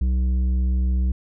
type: tone with tanh clipping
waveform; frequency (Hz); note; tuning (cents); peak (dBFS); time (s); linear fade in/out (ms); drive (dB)
sine; 63.1; B1; +38; -19; 0.01-1.12; 5; 8
effects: none